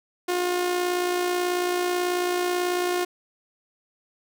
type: tone with amplitude modulation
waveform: sawtooth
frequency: 357.1 Hz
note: F4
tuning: 39 cents sharp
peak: -17 dBFS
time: 0.28-3.05 s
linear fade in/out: 10 ms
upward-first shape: sine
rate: 58.3 Hz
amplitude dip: 40%
effects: none